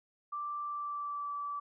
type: tone with pitch glide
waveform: sine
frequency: 1174.7 to 1156.5 Hz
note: D6 to D6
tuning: 0 to -27 cents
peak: -35 dBFS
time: 0.32-1.6 s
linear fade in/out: 10 ms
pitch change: -27 cents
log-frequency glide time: 0.62-1.33 s
effects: none